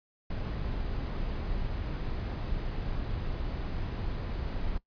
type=noise; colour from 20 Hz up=brown; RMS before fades=-33 dBFS; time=0.3-4.78 s; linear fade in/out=5 ms; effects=noise-tail reverb RT60 0.1 s tail -19 dB re dry + resampled to 11025 Hz